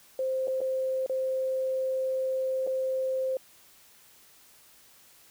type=tone with dropouts; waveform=sine; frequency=523.3 Hz; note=C5; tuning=in tune; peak=-26 dBFS; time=0.19-3.37 s; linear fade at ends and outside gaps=2 ms; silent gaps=0.473-0.48 / 0.606-0.614 / 1.063-1.096 / 2.667-2.673 s; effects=white hiss -57 dBFS RMS until 5.3 s